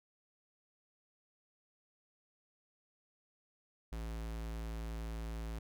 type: tone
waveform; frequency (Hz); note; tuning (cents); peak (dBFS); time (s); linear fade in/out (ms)
square; 55.6; A1; +19; -40; 3.92-5.59; 5
effects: none